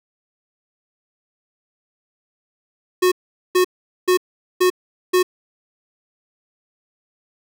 square tone bursts, 365 Hz, F#4, 24 cents flat, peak -13 dBFS, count 5, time 3.02-5.23 s, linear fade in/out 10 ms, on 98 ms, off 430 ms, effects none

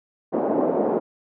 white band-pass noise, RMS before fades -22 dBFS, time 0.32-1 s, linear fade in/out 20 ms, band 230 to 650 Hz, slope 24 dB/octave, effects none

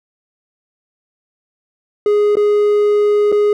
triangle tone with dropouts, 415.3 Hz, G#4, in tune, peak -8 dBFS, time 2.06-3.53 s, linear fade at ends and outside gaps 2 ms, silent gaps 2.355-2.369 / 3.319-3.324 s, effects none

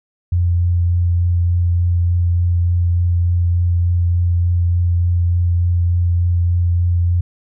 sine tone with vibrato, 87.2 Hz, F2, 2 cents flat, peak -12 dBFS, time 0.32-7.21 s, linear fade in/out 5 ms, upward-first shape triangle, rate 3.4 Hz, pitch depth 14 cents each way, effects none

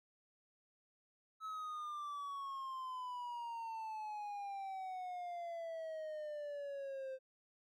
triangle exponential sweep, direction down, 1300 to 521 Hz, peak -40 dBFS, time 1.4-7.19 s, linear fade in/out 50 ms, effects none

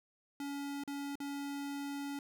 square tone with dropouts, 282.4 Hz, C#4, 32 cents sharp, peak -39 dBFS, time 0.4-2.19 s, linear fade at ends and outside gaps 2 ms, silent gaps 0.837-0.876 / 1.155-1.202 s, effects none

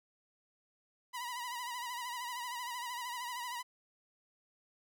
sawtooth tone with vibrato, 975 Hz, B5, 23 cents flat, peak -35 dBFS, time 1.13-3.63 s, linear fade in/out 20 ms, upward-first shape sine, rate 13 Hz, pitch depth 65 cents each way, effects none

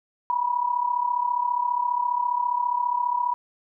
sine tone with amplitude modulation, 974 Hz, B5, 24 cents flat, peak -18 dBFS, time 0.3-3.34 s, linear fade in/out 0 ms, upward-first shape sine, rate 34.8 Hz, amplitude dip 75%, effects none

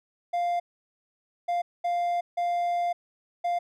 triangle tone bursts at uneven times, 698.5 Hz, F5, in tune, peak -22 dBFS, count 5, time 0.33-0.6 / 1.48-1.62 / 1.84-2.21 / 2.37-2.93 / 3.44-3.59 s, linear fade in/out 10 ms, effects none

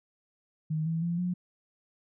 sine tone with pitch steps, 156.3 / 163.5 / 171.04 / 178.92 Hz, D#3 / E3 / F3 / F3, +8 / -14 / -36 / +42 cents, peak -27 dBFS, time 0.7-1.34 s, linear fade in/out 10 ms, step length 160 ms, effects none

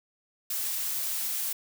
blue noise, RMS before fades -31 dBFS, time 0.5-1.53 s, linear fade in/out 5 ms, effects none

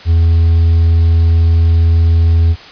triangle tone with hard clipping, 83.2 Hz, E2, 17 cents sharp, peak -7 dBFS, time 0.05-2.56 s, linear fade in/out 50 ms, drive 5 dB, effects white hiss -34 dBFS RMS until 2.71 s + resampled to 11025 Hz

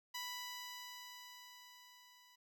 10% pulse tone with level ramp, 987.8 Hz, B5, in tune, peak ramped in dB -33 to -55 dBFS, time 0.14-2.36 s, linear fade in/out 10 ms, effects none

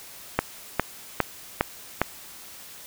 click train, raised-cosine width 0.5 ms, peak -4 dBFS, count 5, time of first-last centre 0.39-2.016 s, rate 2.46 Hz, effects white hiss -44 dBFS RMS until 2.86 s

